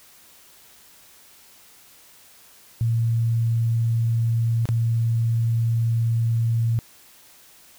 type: tone with dropouts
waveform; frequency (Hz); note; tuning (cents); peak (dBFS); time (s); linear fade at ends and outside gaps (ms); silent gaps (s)
sine; 115.1; A#2; -22; -18; 2.81-6.79; 0; 4.655-4.689
effects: white hiss -51 dBFS RMS until 7.78 s